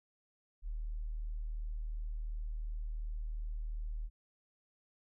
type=tone; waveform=sine; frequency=38.61 Hz; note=D#1; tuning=13 cents flat; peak=-36 dBFS; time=0.62-4.1 s; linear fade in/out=50 ms; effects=none